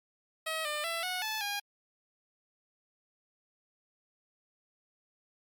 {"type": "tone with pitch steps", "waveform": "10% pulse", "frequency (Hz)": [638, 599, 668, 732, 869, 814], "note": ["D#5", "D5", "E5", "F#5", "A5", "G#5"], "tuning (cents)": [43, 34, 23, -19, -22, -35], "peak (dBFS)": -24, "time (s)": [0.46, 1.6], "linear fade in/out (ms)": 10, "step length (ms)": 190, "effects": ["MP3 96 kbps"]}